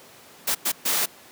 white noise bursts at uneven times, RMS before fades -23 dBFS, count 3, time 0.47-0.55 / 0.65-0.72 / 0.85-1.06 s, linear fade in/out 10 ms, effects pink hiss -48 dBFS RMS until 1.31 s + high-pass 200 Hz 12 dB/octave

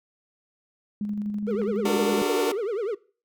sine tone with tremolo, 207.6 Hz, G#3, in tune, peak -25 dBFS, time 1.01-2.22 s, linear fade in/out 2 ms, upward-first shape square, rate 12 Hz, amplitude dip 30%
triangle tone with vibrato, 430.2 Hz, A4, 39 cents flat, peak -23 dBFS, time 1.47-2.95 s, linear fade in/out 10 ms, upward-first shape triangle, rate 10 Hz, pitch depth 250 cents each way
clicks, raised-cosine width 0.5 ms, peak -26 dBFS, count 2, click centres 1.617 / 1.928 s
sawtooth chord, D augmented, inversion none, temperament just, 293.7 / 367.1 / 458.9 Hz, D4 / F#4 / A#4, 0 / -14 / -27 cents, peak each -24 dBFS, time 1.85-2.52 s, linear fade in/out 5 ms
effects noise-tail reverb RT60 0.4 s tail -21 dB re dry

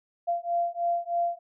sine beating tone pair, 688 / 691.2 Hz, F5 / F5, -26 / -18 cents, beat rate 3.2 Hz, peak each -28 / -28 dBFS, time 0.27-1.39 s, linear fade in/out 20 ms, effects none

